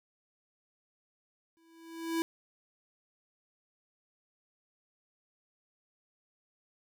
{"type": "tone with exponential growth", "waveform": "square", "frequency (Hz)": 329.6, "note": "E4", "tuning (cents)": 0, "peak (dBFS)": -27, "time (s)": [1.57, 2.22], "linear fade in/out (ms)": 0, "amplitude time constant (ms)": 140, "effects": []}